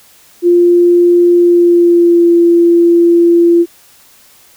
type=tone with pitch glide; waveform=sine; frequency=349.2 to 341.8 Hz; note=F4 to F4; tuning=0 to -37 cents; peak=-4 dBFS; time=0.42-3.66 s; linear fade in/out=50 ms; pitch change=-37 cents; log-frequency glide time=1.34-2.33 s; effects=white hiss -44 dBFS RMS until 4.56 s